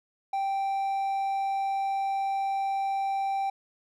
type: tone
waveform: triangle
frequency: 783 Hz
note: G5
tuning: 2 cents flat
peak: -24 dBFS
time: 0.33-3.5 s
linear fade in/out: 5 ms
effects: none